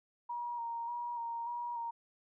sine tone with vibrato, 944 Hz, A#5, 22 cents sharp, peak -36 dBFS, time 0.29-1.91 s, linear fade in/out 10 ms, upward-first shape square, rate 1.7 Hz, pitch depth 23 cents each way, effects none

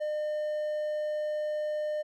triangle tone, 605 Hz, D#5, 49 cents flat, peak -27 dBFS, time 0-2.03 s, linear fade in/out 20 ms, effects none

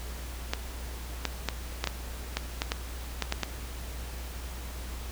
clicks, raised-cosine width 0.2 ms, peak -10 dBFS, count 11, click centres 0.535 / 1.253 / 1.487 / 1.841 / 1.873 / 2.37 / 2.619 / 2.719 / 3.223 / 3.324 / 3.433 s, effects added 60 Hz sine -37 dBFS peak until 5.11 s + pink hiss -44 dBFS RMS until 5.11 s

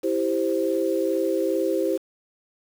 sine chord, C major, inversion first, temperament equal, 329.6 / 392 / 523.3 Hz, E4 / G4 / C5, 0 / 0 / 0 cents, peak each -25 dBFS, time 0.03-1.98 s, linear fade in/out 20 ms, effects 7-bit

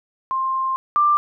sine tone pair in turn, 1055 / 1184.2 Hz, C6 / D6, +14 / +14 cents, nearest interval major second, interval 200 cents, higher second, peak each -19 / -13 dBFS, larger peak second, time 0.31-0.76 / 0.96-1.17 s, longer first, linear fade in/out 0 ms, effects none

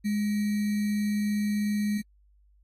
sine tone with sample-and-hold, 207.7 Hz, G#3, in tune, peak -24 dBFS, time 0.04-2.02 s, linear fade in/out 20 ms, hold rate 2100 Hz, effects added 50 Hz sine -58 dBFS peak until 2.63 s + AAC 48 kbps

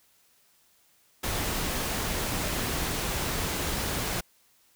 pink noise, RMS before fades -30 dBFS, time 1.23-4.21 s, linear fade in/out 10 ms, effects white hiss -64 dBFS RMS until 4.75 s

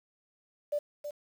sine tone with echo, 587.3 Hz, D5, in tune, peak -27 dBFS, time 0.72-0.79 s, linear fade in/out 10 ms, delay 320 ms, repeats 1, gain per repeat -8 dB, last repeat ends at 1.11 s, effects 9-bit

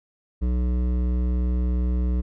triangle tone with hard clipping, 61.4 Hz, B1, 9 cents flat, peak -22 dBFS, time 0.41-2.22 s, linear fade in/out 20 ms, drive 16 dB, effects none

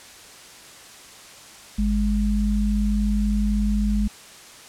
sine tone pair together, 51.81 / 207.7 Hz, G#1 / G#3, -3 / 0 cents, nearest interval 2 octaves, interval 2403 cents, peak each -21 dBFS, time 1.78-4.08 s, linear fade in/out 10 ms, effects white hiss -44 dBFS RMS until 4.68 s + low-pass 9000 Hz 12 dB/octave

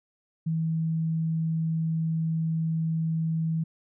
sine tone, 161.7 Hz, E3, 33 cents flat, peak -24 dBFS, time 0.46-3.64 s, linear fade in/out 10 ms, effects none

